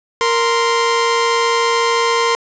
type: tone pair together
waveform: sawtooth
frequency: 464.9 / 1043.7 Hz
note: A#4 / C6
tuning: -5 / -5 cents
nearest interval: octave + major second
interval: 1400 cents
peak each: -12 dBFS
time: 0.21-2.35 s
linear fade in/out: 0 ms
effects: resampled to 16000 Hz + 7-bit